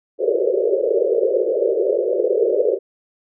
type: band-pass noise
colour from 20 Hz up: pink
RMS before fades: -18 dBFS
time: 0.18-2.79 s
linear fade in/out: 50 ms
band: 370 to 580 Hz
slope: 96 dB/octave
effects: none